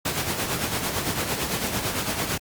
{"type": "noise with tremolo", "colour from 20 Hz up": "pink", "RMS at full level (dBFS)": -24, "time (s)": [0.05, 2.38], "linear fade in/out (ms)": 5, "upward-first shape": "sine", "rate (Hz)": 8.9, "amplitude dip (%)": 50, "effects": ["high-pass 80 Hz 12 dB/octave", "Opus 48 kbps"]}